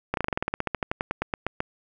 slowing click train, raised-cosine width 0.5 ms, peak -10 dBFS, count 21, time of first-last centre 0.14-1.604 s, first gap 32 ms, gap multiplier 1.08, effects none

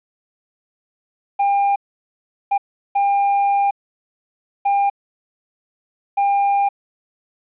triangle tone bursts at uneven times, 801 Hz, G5, 37 cents sharp, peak -12 dBFS, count 5, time 1.39-1.76 / 2.51-2.58 / 2.95-3.71 / 4.65-4.9 / 6.17-6.69 s, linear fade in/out 10 ms, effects resampled to 8000 Hz + 9-bit

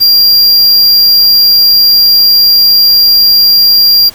square tone, 4766 Hz, D8, 25 cents sharp, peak -3 dBFS, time 0-4.1 s, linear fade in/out 20 ms, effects pink hiss -33 dBFS RMS until 4.14 s

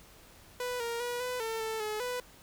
sawtooth tone with pitch steps, 494.9 / 467.2 / 484.7 / 499.2 / 448.8 / 442.8 / 426.6 / 495.7 Hz, B4 / A#4 / B4 / B4 / A4 / A4 / G#4 / B4, +4 / +4 / -32 / +19 / +34 / +11 / +46 / +6 cents, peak -29 dBFS, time 0.6-2.2 s, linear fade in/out 2 ms, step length 200 ms, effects pink hiss -56 dBFS RMS until 2.42 s

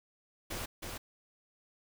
pink noise with echo, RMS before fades -39 dBFS, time 0.5-0.66 s, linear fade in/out 10 ms, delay 320 ms, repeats 1, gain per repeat -3 dB, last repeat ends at 0.98 s, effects none

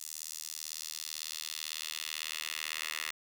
10% pulse tone with high-pass filter sweep, 78 Hz, D#2, 5 cents sharp, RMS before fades -40 dBFS, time 0-3.11 s, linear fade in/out 5 ms, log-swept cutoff 6800 to 2100 Hz, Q 1.4, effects none

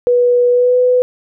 sine tone with pitch glide, 488.5 to 499.1 Hz, B4 to B4, -19 to +18 cents, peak -8 dBFS, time 0.07-1.02 s, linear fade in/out 0 ms, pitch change +37 cents, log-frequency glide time 0.5-0.77 s, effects none

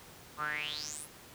sawtooth tone with band-pass filter sweep, 150 Hz, D3, 37 cents sharp, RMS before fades -38 dBFS, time 0.37-1.08 s, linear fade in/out 50 ms, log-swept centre 1100 to 12000 Hz, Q 9.4, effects pink hiss -53 dBFS RMS until 1.34 s + high-pass 60 Hz 12 dB/octave

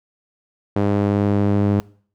sawtooth tone with band-pass filter sweep, 101.5 Hz, G#2, 39 cents flat, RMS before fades -18 dBFS, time 0.76-1.8 s, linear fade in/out 0 ms, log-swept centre 380 to 240 Hz, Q 0.76, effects noise-tail reverb RT60 0.5 s tail -24 dB re dry

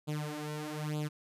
sawtooth tone with flanger, 151 Hz, D3, 48 cents sharp, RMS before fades -37 dBFS, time 0.07-1.09 s, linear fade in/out 20 ms, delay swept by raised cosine 0.26 to 4.56 ms, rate 1.1 Hz, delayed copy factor +0.85, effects resampled to 32000 Hz

